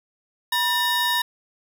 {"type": "tone cluster", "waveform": "square", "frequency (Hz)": [968, 1796, 3761], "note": ["B5", "A6", "A#7"], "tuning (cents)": [-35, 35, 15], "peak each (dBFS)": -25, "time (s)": [0.52, 1.22], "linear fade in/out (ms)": 5, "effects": []}